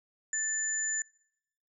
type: tone pair together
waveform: sine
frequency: 1760 / 7040 Hz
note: A6 / A8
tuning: 0 / 0 cents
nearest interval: 2 octaves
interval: 2400 cents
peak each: -35 / -30 dBFS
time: 0.33-1.02 s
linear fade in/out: 2 ms
effects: noise-tail reverb RT60 0.8 s tail -24 dB re dry